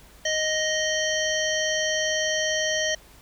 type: harmonic tone with a mistuned harmonic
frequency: 622.3 Hz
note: D#5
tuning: in tune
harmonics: 1 / 3 / 5 / 7 / 9 / 10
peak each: -27 / -27 / -29 / -37 / -31 / -35 dBFS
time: 0.25-2.95 s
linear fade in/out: 5 ms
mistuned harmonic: 9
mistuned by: +27 cents
effects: added 50 Hz sine -52 dBFS peak until 3.21 s + pink hiss -52 dBFS RMS until 3.21 s